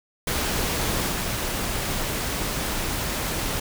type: noise with level steps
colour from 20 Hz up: pink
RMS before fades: -25 / -27 dBFS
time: 0.27-3.6 s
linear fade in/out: 5 ms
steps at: 1.12 s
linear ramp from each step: 2 ms
effects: none